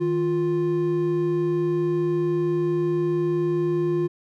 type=tone pair together; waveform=triangle; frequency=156.49 / 350.3 Hz; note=D#3 / F4; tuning=+10 / +5 cents; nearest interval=octave + major second; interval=1395 cents; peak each=-25 / -19 dBFS; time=0-4.08 s; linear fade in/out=20 ms; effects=none